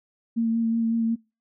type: tone with vibrato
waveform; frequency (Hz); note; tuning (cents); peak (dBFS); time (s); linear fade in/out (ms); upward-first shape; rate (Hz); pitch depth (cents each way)
sine; 228.2; A#3; -37; -20; 0.36-1.16; 20; sine; 5.4; 16
effects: noise-tail reverb RT60 0.3 s tail -25 dB re dry